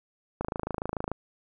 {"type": "click train", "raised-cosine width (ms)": 1, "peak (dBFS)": -16, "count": 20, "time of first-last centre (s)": [0.41, 1.116], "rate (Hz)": 26.9, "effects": []}